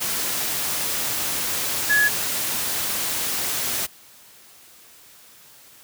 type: tone in noise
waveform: sine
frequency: 1691 Hz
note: G#6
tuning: 31 cents sharp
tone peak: -15 dBFS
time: 1.89-2.09 s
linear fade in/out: 20 ms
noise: white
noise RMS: -25 dBFS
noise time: 0-3.87 s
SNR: +7 dB
effects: white hiss -49 dBFS RMS until 5.83 s + high-pass 60 Hz 12 dB/octave